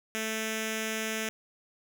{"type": "tone with notch filter", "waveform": "5% pulse", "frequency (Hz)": 220, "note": "A3", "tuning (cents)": 0, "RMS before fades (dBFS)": -33, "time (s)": [0.15, 1.29], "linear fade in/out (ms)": 0, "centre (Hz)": 990, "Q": 0.97, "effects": []}